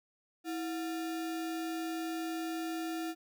sine tone with sample-and-hold, 326.1 Hz, E4, 19 cents flat, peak -34 dBFS, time 0.44-3.15 s, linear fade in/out 50 ms, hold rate 1050 Hz, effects none

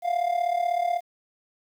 triangle tone with amplitude modulation, 700 Hz, F5, 4 cents sharp, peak -17 dBFS, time 0.02-1.01 s, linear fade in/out 50 ms, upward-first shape sine, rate 36.2 Hz, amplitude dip 75%, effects 9-bit

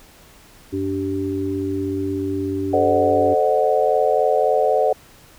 harmonic tone, 96.6 Hz, G2, 25 cents flat, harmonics 1 / 3 / 4, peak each -29 / -23 / -25 dBFS, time 0.72-3.35 s, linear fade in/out 20 ms
sine chord, A diminished seventh, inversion none, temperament equal with one note detuned, 440 / 523.3 / 607.3 / 740 Hz, A4 / C5 / Eb5 / Gb5, 0 / 0 / -42 / 0 cents, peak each -20 dBFS, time 2.73-4.93 s, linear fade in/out 5 ms
effects pink hiss -48 dBFS RMS until 5.38 s

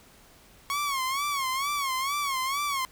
sawtooth tone with vibrato, 1100 Hz, C#6, 14 cents flat, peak -23 dBFS, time 0.7-2.85 s, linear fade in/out 0 ms, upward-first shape sine, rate 2.2 Hz, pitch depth 110 cents each way, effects pink hiss -55 dBFS RMS until 2.91 s

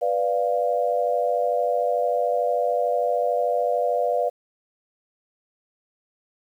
sine chord, B diminished, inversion none, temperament equal, 493.9 / 587.3 / 698.5 Hz, B4 / D5 / F5, 0 / 0 / 0 cents, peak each -24 dBFS, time 0.01-4.3 s, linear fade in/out 20 ms, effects 9-bit

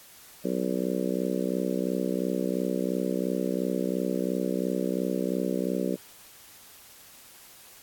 harmonic tone, 62.9 Hz, B1, 32 cents sharp, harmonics 3 / 4 / 5 / 6 / 7 / 8 / 9, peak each -31 / -32 / -33 / -34 / -34 / -35 / -36 dBFS, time 0.44-5.96 s, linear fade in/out 10 ms, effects white hiss -51 dBFS RMS until 7.82 s + AAC 64 kbps

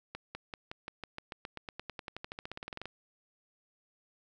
accelerating click train, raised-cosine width 0.3 ms, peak -24 dBFS, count 28, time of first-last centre 0.15-2.856 s, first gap 200 ms, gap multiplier 0.94, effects none

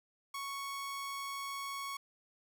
sawtooth tone, 1108.7 Hz, C#6, in tune, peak -35 dBFS, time 0.34-1.97 s, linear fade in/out 5 ms, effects none

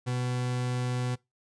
40% pulse tone, 124.6 Hz, B2, 16 cents sharp, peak -27 dBFS, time 0.06-1.16 s, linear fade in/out 20 ms, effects noise-tail reverb RT60 0.2 s tail -22 dB re dry + resampled to 22050 Hz

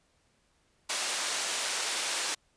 white band-pass noise, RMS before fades -32 dBFS, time 0.89-2.35 s, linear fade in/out 10 ms, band 470 to 8100 Hz, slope 12 dB/octave, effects pink hiss -70 dBFS RMS until 2.56 s + resampled to 22050 Hz

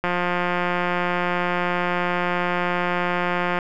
click train, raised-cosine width 0.5 ms, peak -8 dBFS, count 629, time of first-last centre 0.04-3.588 s, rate 177 Hz, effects none

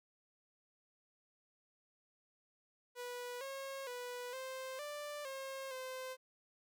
sawtooth tone with pitch steps, 489.9 / 543 / 491.7 / 523 / 589 / 537 / 517 Hz, B4 / C#5 / B4 / C5 / D5 / C5 / C5, -14 / -36 / -8 / -1 / +5 / +45 / -21 cents, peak -39 dBFS, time 2.95-6.17 s, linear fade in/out 50 ms, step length 460 ms, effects none

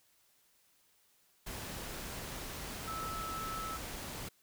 sine tone in noise, 1308 Hz, E6, 14 cents flat, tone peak -39 dBFS, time 2.87-3.77 s, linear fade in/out 10 ms, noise pink, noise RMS -43 dBFS, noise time 1.46-4.29 s, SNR +1 dB, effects white hiss -70 dBFS RMS until 4.42 s

